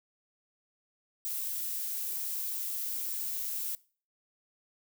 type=noise; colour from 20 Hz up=violet; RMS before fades=-35 dBFS; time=1.25-3.75 s; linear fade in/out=0 ms; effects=noise-tail reverb RT60 0.4 s tail -21 dB re dry